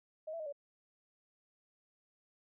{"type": "tone with pitch steps", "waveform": "sine", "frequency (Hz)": [626, 665, 620, 571], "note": ["D#5", "E5", "D#5", "D5"], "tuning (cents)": [10, 15, -6, -49], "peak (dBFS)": -39, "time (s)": [0.27, 0.526], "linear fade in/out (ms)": 10, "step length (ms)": 64, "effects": []}